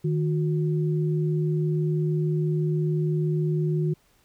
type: tone pair together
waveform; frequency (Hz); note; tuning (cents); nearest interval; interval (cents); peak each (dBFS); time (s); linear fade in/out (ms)
sine; 154.36 / 362.4; D#3 / F#4; -13 / -36; octave + minor third; 1477; -22 / -29; 0.04-3.94; 10
effects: pink hiss -63 dBFS RMS until 4.24 s